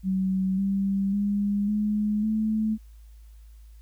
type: tone with pitch steps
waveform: sine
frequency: 189.3 / 195.98 / 202.9 / 210 / 217.4 Hz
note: F#3 / G3 / G#3 / G#3 / A3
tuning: +40 / 0 / -40 / +19 / -21 cents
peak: -22 dBFS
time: 0.03-2.78 s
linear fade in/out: 50 ms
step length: 550 ms
effects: added 54 Hz sine -45 dBFS peak until 3.81 s + white hiss -66 dBFS RMS until 3.81 s